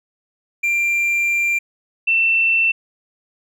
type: tone pair in turn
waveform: triangle / sine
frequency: 2375 / 2683 Hz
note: D7 / E7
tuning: +19 / +30 cents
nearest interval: major second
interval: 211 cents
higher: second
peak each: -14 / -13 dBFS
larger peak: second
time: 0.63-1.59 / 2.07-2.72 s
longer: first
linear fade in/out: 10 ms
effects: none